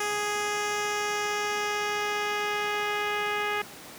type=tone with low-pass filter sweep; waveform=10% pulse; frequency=415.3 Hz; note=G#4; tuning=in tune; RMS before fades=-29 dBFS; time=0-3.62 s; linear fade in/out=5 ms; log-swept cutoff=9200 to 2900 Hz; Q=1.2; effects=pink hiss -44 dBFS RMS until 3.98 s + high-pass 150 Hz 12 dB/octave